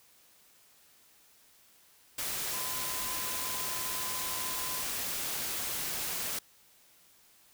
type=tone in noise; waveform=sine; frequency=1020 Hz; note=C6; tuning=44 cents flat; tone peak=-43 dBFS; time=2.53-4.82 s; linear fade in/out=5 ms; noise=white; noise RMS=-35 dBFS; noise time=2.18-6.39 s; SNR=-11 dB; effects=white hiss -62 dBFS RMS until 7.53 s